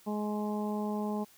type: harmonic tone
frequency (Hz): 210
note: G#3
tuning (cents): +19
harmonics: 1 / 2 / 3 / 4 / 5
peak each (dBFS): -32 / -38 / -42 / -40 / -45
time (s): 0.06-1.25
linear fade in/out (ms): 20
effects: white hiss -60 dBFS RMS until 1.37 s